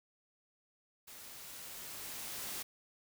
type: noise with level ramp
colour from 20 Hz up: white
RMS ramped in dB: -52 to -41 dBFS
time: 1.07-2.63 s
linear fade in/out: 10 ms
effects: none